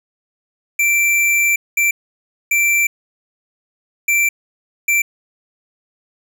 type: tone bursts at uneven times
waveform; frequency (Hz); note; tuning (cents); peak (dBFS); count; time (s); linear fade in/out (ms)
square; 2346; D7; -2; -13; 5; 0.79-1.56 / 1.77-1.91 / 2.51-2.87 / 4.08-4.29 / 4.88-5.02; 5
effects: none